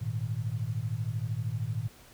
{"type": "chord", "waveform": "sine", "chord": "Ab suspended second", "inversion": "none", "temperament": "just", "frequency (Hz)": [103.83, 116.8, 155.74], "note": ["Ab2", "Bb2", "Eb3"], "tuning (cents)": [0, 4, 2], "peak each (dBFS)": [-34, -32, -38], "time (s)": [0.01, 1.88], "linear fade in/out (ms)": 10, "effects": ["pink hiss -55 dBFS RMS until 2.13 s"]}